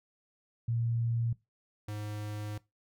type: tone pair in turn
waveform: sine / square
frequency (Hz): 116.54 / 105.09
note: A#2 / G#2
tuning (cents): 0 / +21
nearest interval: major second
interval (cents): 179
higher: first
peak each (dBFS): -28 / -37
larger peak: first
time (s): 0.68-1.33 / 1.88-2.58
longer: second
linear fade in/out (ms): 5
effects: noise-tail reverb RT60 0.2 s tail -19 dB re dry